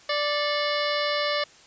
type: harmonic tone with a mistuned harmonic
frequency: 587 Hz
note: D5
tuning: 1 cent flat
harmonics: 1 / 2 / 3 / 4 / 5 / 6 / 7 / 8 / 9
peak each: -27 / -30 / -32 / -33 / -34 / -35 / -35 / -36 / -37 dBFS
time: 0.09-1.44 s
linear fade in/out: 5 ms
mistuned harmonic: 4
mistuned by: -130 cents
effects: white hiss -52 dBFS RMS until 1.66 s + resampled to 16000 Hz